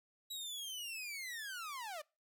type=linear sweep; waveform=sawtooth; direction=down; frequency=3892 to 572 Hz; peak=-39 dBFS; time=0.3-2.02 s; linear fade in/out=10 ms; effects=noise-tail reverb RT60 0.3 s tail -25 dB re dry